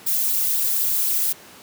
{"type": "noise with flanger", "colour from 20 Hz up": "violet", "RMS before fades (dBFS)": -21, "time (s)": [0.06, 1.33], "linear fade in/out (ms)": 10, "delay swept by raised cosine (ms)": [0.22, 1.52], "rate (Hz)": 3.9, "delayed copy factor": 0.5, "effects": ["pink hiss -44 dBFS RMS until 1.62 s", "high-pass 200 Hz 12 dB/octave"]}